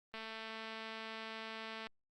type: click train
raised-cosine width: 0.3 ms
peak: -30 dBFS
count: 385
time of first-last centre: 0.14-1.87 s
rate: 222 Hz
effects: Opus 32 kbps